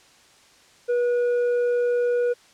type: tone with tanh clipping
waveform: triangle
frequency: 484.7 Hz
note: B4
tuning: 32 cents flat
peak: -20 dBFS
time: 0.88-2.34 s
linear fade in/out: 20 ms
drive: 9 dB
effects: white hiss -54 dBFS RMS until 2.53 s + low-pass 7000 Hz 12 dB/octave